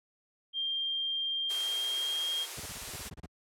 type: tone with pitch glide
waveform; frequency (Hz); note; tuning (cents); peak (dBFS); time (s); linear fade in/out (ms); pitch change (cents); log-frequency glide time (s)
sine; 3189 to 3232; G7 to G#7; +29 to -48; -30; 0.53-2.47; 50; +23; 1.45-2.23
type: high-pass noise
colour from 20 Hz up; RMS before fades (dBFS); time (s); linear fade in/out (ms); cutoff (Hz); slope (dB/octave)
white; -40; 1.49-3.1; 20; 330; 96
type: noise bursts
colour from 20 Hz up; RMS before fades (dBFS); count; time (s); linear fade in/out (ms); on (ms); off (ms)
brown; -42; 12; 2.57-3.261; 5; 31; 29
effects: high-pass 60 Hz 12 dB/octave + low-pass 11000 Hz 12 dB/octave